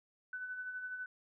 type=tone with tremolo; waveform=sine; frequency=1500 Hz; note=F#6; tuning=23 cents sharp; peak=-38 dBFS; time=0.33-1.06 s; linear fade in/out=2 ms; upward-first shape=sine; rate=12 Hz; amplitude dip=45%; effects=none